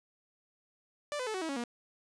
sawtooth tone with pitch steps, 587.3 / 505.4 / 434.9 / 374.3 / 322.1 / 277.2 / 238.5 Hz, D5 / B4 / A4 / F#4 / E4 / C#4 / A#3, 0 / +40 / -20 / +20 / -40 / 0 / +40 cents, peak -30 dBFS, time 1.12-1.638 s, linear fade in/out 0 ms, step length 74 ms, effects resampled to 22050 Hz + 12-bit

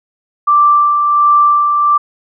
sine tone with tremolo, 1174.7 Hz, D6, in tune, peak -5 dBFS, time 0.47-1.98 s, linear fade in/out 10 ms, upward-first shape sine, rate 1.4 Hz, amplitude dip 40%, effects none

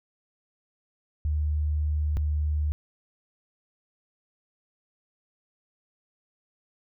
sine tone pair in turn, 75.4 / 75.14 Hz, D2 / D2, +46 / +40 cents, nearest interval unison, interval 6 cents, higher first, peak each -23 dBFS, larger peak neither, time 1.25-2.17 / 2.17-2.72 s, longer first, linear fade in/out 0 ms, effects none

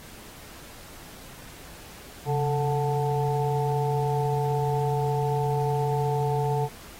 harmonic tone with a mistuned harmonic, 146.83 Hz, D3, in tune, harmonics 1 / 3 / 5 / 6, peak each -25 / -28 / -31 / -31 dBFS, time 2.25-6.69 s, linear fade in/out 50 ms, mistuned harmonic 1, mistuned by -110 cents, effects pink hiss -46 dBFS RMS until 6.99 s + AAC 48 kbps

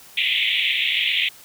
white band-pass noise, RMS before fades -21 dBFS, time 0.17-1.29 s, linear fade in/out 5 ms, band 2000 to 3600 Hz, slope 96 dB/octave, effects white hiss -46 dBFS RMS until 1.44 s

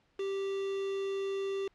triangle tone with quantisation, 391.4 Hz, G4, 3 cents flat, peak -30 dBFS, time 0.19-1.68 s, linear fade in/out 5 ms, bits 7, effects pink hiss -71 dBFS RMS until 1.74 s + low-pass 4000 Hz 12 dB/octave

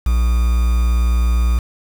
triangle tone with quantisation, 59.1 Hz, A#1, 24 cents sharp, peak -10 dBFS, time 0.06-1.59 s, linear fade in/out 5 ms, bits 5, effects none

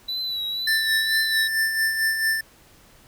triangle tone with vibrato, 3951 Hz, B7, in tune, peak -24 dBFS, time 0.08-1.48 s, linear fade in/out 10 ms, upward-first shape triangle, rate 2 Hz, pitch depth 51 cents each way
square tone with tremolo, 1775 Hz, A6, 15 cents sharp, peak -19 dBFS, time 0.67-2.41 s, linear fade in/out 5 ms, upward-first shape sine, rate 4.5 Hz, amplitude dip 50%
effects pink hiss -53 dBFS RMS until 3.07 s

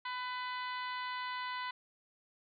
harmonic tone with a mistuned harmonic, 500 Hz, B4, 21 cents sharp, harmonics 2 / 3 / 4 / 5 / 6 / 7 / 8 / 9, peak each -39 / -45 / -44 / -54 / -50 / -52 / -51 / -59 dBFS, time 0.05-1.71 s, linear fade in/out 5 ms, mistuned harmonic 8, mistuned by +23 cents, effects none

